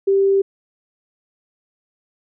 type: tone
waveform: sine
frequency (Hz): 392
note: G4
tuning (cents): 0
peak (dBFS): -12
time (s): 0.07-0.42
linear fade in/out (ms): 10
effects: none